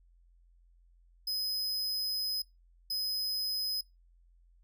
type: tone bursts at uneven times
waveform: 45% pulse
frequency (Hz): 5050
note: D#8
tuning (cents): +25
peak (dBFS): -32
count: 2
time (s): 1.27-2.42 / 2.9-3.81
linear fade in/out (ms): 5
effects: noise-tail reverb RT60 0.2 s tail -22 dB re dry + added 43 Hz sine -60 dBFS peak until 4.63 s